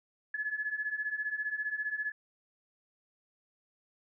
sine beating tone pair, 1700 / 1715 Hz, G#6 / A6, +40 / -45 cents, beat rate 15 Hz, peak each -37 / -34 dBFS, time 0.34-2.12 s, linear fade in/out 5 ms, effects none

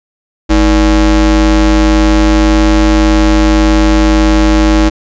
square ring-modulated tone, 133.1 Hz, C3, 30 cents sharp, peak -3 dBFS, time 0.49-4.9 s, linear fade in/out 20 ms, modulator 184 Hz, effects resampled to 16000 Hz

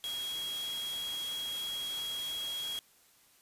sine tone in noise, 3299 Hz, G#7, 12 cents flat, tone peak -35 dBFS, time 0.04-2.79 s, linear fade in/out 0 ms, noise white, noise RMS -44 dBFS, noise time 0.04-2.79 s, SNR +6 dB, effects white hiss -64 dBFS RMS until 3.41 s + resampled to 32000 Hz

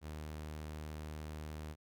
sawtooth tone, 76.7 Hz, D#2, 24 cents flat, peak -39 dBFS, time 0.01-1.76 s, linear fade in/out 50 ms, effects none

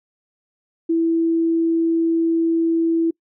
sine tone, 330.1 Hz, E4, 2 cents sharp, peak -15 dBFS, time 0.89-3.11 s, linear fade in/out 10 ms, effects noise-tail reverb RT60 0.1 s tail -25 dB re dry

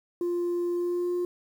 sine tone with pitch glide, 349.2 to 354.5 Hz, F4 to F4, 0 to +26 cents, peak -23 dBFS, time 0.21-1.25 s, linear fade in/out 2 ms, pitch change +26 cents, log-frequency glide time 0.72-1.14 s, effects tanh soft clip ceiling -24 dBFS + 9-bit

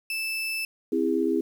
35% pulse tone, 2637 Hz, E7, in tune, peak -26 dBFS, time 0.1-0.65 s, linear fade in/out 2 ms
sine chord, C augmented, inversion none, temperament equal with one note detuned, 261.6 / 329.6 / 406.8 Hz, C4 / E4 / G#4, 0 / 0 / -36 cents, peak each -27 / -25 / -26 dBFS, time 0.92-1.41 s, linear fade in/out 5 ms
effects 9-bit

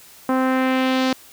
sawtooth tone with low-pass filter sweep, 260 Hz, C4, 11 cents flat, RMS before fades -19 dBFS, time 0.29-1.13 s, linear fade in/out 2 ms, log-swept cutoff 1200 to 4900 Hz, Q 1.5, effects white hiss -46 dBFS RMS until 1.32 s

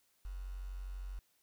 sine tone with quantisation, 46.25 Hz, F#1, in tune, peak -40 dBFS, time 0.25-1.19 s, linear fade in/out 0 ms, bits 10, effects white hiss -74 dBFS RMS until 1.42 s

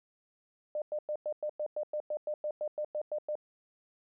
sine tone bursts, 602 Hz, D5, 43 cents sharp, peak -31 dBFS, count 16, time 0.75-3.354 s, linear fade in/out 2 ms, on 69 ms, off 100 ms, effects none

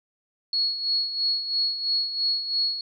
sine tone with tremolo, 4344 Hz, C#8, 36 cents flat, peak -20 dBFS, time 0.53-2.81 s, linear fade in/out 2 ms, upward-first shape sine, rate 3 Hz, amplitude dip 65%, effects none

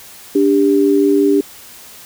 sine tone pair together, 290.7 / 396.4 Hz, D4 / G4, -18 / +19 cents, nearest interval perfect fourth, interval 537 cents, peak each -12 dBFS, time 0.35-1.41 s, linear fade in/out 5 ms, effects white hiss -38 dBFS RMS until 2.05 s

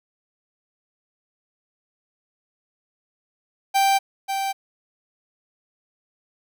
45% pulse tone pair in turn, 784 / 781.2 Hz, G5 / G5, 0 / -6 cents, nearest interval unison, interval 6 cents, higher first, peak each -16 / -23 dBFS, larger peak first, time 3.74-3.99 / 4.28-4.53 s, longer neither, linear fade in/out 20 ms, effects none

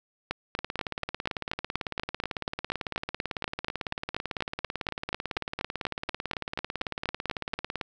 two click trains, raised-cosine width 0.3 ms, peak -15 / -13 dBFS, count 131 / 31, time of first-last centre 0.59-7.812 / 0.31-7.539 s, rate 18 / 4.15 Hz, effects none

